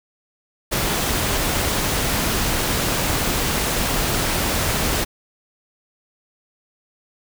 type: noise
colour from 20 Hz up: pink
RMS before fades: -21 dBFS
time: 0.71-5.05 s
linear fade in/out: 20 ms
effects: none